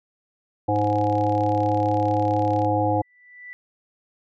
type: harmonic tone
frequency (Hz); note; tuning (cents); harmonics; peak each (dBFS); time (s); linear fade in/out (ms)
104.3; G#2; +8; 1 / 3 / 5 / 7 / 8; -25 / -25 / -25 / -25 / -25; 0.68-3.02; 10
type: click train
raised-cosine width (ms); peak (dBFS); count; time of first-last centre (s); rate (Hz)
0.2; -26; 68; 0.76-2.647; 35.5
type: tone with exponential growth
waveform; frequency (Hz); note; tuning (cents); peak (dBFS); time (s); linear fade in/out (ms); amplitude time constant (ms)
sine; 1975.5; B6; 0; -34; 2.79-3.53; 0; 160
effects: none